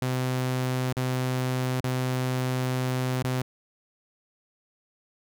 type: tone with dropouts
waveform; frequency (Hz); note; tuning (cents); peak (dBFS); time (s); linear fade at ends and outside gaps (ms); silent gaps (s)
sawtooth; 128; C3; -38; -21; 0.02-3.42; 2; 0.928-0.968 / 1.805-1.842 / 3.226-3.243
effects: none